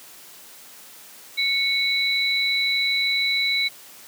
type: tone pair together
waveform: sine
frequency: 2217 / 3950 Hz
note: C#7 / B7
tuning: 0 / 0 cents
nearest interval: minor seventh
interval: 1000 cents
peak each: -22 dBFS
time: 1.37-3.69 s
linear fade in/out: 20 ms
effects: white hiss -45 dBFS RMS until 4.07 s + high-pass 150 Hz 12 dB/octave